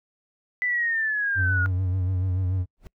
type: linear sweep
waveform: sine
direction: down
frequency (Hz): 2002 to 1422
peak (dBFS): -22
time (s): 0.62-1.66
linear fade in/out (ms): 0
type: tone with vibrato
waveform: triangle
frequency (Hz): 92.5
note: F#2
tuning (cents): 0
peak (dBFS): -20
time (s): 1.35-2.66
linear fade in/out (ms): 50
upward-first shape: sine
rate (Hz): 6.9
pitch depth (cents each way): 50
type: noise with exponential growth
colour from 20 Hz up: brown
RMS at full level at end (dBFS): -34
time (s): 2.77-2.87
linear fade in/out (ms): 0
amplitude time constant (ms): 20
effects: noise-tail reverb RT60 0.1 s tail -25 dB re dry